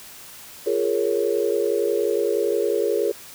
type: chord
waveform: sine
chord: Bb minor seventh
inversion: second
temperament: equal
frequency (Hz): 349.2 / 415.3 / 466.2 / 554.4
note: F4 / Ab4 / Bb4 / Db5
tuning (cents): 0 / 0 / 0 / 0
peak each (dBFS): -27 / -22 / -24 / -27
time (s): 0.66-3.12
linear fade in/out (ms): 10
effects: white hiss -42 dBFS RMS until 3.34 s